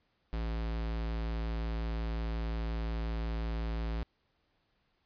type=tone; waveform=square; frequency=55.9 Hz; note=A1; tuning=28 cents sharp; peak=-33 dBFS; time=0.33-4.03 s; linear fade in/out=0 ms; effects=pink hiss -75 dBFS RMS until 5.05 s + resampled to 11025 Hz